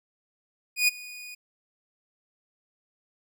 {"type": "tone with ADSR envelope", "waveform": "sawtooth", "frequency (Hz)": 2466, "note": "D#7", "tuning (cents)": -16, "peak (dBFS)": -14, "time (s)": [0.76, 1.35], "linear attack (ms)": 120, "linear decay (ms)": 17, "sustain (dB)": -22, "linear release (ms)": 10, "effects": []}